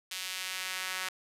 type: tone with high-pass filter sweep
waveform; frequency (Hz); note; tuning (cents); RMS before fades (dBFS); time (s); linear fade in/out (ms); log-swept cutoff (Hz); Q
sawtooth; 186.1; F#3; +10; -37; 0.11-1.09; 5; 3000 to 1600; 1.1
effects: resampled to 32000 Hz + 9-bit